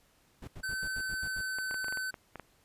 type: noise bursts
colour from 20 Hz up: brown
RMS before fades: -44 dBFS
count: 8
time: 0.42-1.414 s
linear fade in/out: 5 ms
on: 56 ms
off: 78 ms
type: tone with pitch glide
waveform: square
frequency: 1533 to 1522.4 Hz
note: G6 to F#6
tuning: -39 to +49 cents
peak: -34 dBFS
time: 0.63-2.11 s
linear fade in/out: 10 ms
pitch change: -12 cents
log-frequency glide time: 0.8-1.89 s
type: clicks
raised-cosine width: 0.5 ms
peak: -27 dBFS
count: 10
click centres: 1.586 / 1.711 / 1.743 / 1.844 / 1.883 / 1.925 / 1.973 / 2.142 / 2.357 / 2.397 s
effects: pink hiss -67 dBFS RMS until 2.64 s + resampled to 32000 Hz